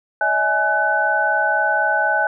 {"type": "tone cluster", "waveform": "sine", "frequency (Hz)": [581, 645, 836, 1503], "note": ["D5", "E5", "G#5", "F#6"], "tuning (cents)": [-19, -38, 11, 27], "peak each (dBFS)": [-27, -23, -20, -18], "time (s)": [0.21, 2.27], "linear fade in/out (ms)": 2, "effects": []}